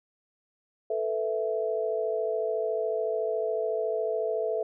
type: chord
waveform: sine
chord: A suspended second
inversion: none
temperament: equal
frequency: 440 / 493.9 / 659.3 Hz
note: A4 / B4 / E5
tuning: 0 / 0 / 0 cents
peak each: -29 / -33 / -30 dBFS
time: 0.9-4.63 s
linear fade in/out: 5 ms
effects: none